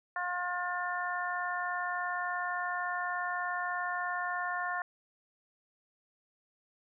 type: harmonic tone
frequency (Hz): 356.6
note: F4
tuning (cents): +36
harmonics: 2 / 3 / 4 / 5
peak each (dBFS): -37 / -37 / -38 / -37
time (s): 0.16-4.82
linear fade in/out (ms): 2
effects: none